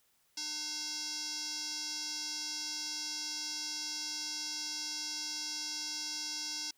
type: tone with band-pass filter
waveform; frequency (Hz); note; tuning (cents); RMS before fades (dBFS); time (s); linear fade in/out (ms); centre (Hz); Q
square; 302.6; D#4; -48; -39; 0.37-6.71; 5; 5300; 4.9
effects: white hiss -72 dBFS RMS until 6.77 s